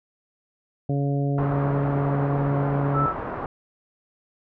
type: harmonic tone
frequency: 140.8 Hz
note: C#3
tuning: 27 cents sharp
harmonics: 1 / 2 / 3 / 4 / 5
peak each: -22 / -28 / -32 / -34 / -36 dBFS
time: 0.89-3.06 s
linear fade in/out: 5 ms
type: low-pass noise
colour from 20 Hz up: white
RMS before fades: -31 dBFS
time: 1.38-3.46 s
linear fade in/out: 2 ms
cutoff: 1200 Hz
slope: 24 dB/octave
type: tone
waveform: sine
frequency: 1318.5 Hz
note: E6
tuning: in tune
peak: -21 dBFS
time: 2.93-3.14 s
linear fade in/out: 50 ms
effects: none